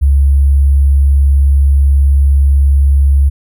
sine tone with sample-and-hold, 69.3 Hz, C#2, in tune, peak -5 dBFS, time 0.01-3.3 s, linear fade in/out 20 ms, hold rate 11025 Hz, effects none

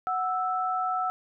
sine tone pair together, 740 / 1318.5 Hz, F#5 / E6, 0 / 0 cents, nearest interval minor seventh, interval 1000 cents, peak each -28 dBFS, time 0.07-1.1 s, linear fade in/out 0 ms, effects none

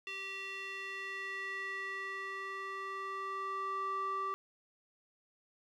square tone with band-pass filter sweep, 388.9 Hz, G4, 14 cents flat, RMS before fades -40 dBFS, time 0.07-4.34 s, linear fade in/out 0 ms, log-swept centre 2700 to 1100 Hz, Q 3.7, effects none

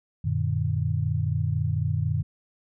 sine chord, Gb augmented, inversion none, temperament equal with one note detuned, 92.5 / 116.54 / 150.61 Hz, Gb2 / Bb2 / D3, 0 / 0 / +44 cents, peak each -27 dBFS, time 0.24-2.23 s, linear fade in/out 10 ms, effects none

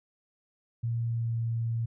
sine tone with pitch glide, 116.54 to 115.2 Hz, A#2 to A#2, 0 to -20 cents, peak -27 dBFS, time 0.83-1.86 s, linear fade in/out 10 ms, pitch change -20 cents, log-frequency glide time 1.01-1.36 s, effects none

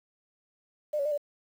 sine tone with pitch steps, 601 / 562 / 601 / 581 Hz, D5 / C#5 / D5 / D5, +40 / +24 / +40 / -19 cents, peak -26 dBFS, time 0.93-1.178 s, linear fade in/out 10 ms, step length 62 ms, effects 9-bit

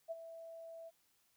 sine tone with ADSR envelope, 659.3 Hz, E5, in tune, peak -37 dBFS, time 0.08-0.91 s, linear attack 31 ms, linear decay 29 ms, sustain -11 dB, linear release 34 ms, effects white hiss -75 dBFS RMS until 1.36 s

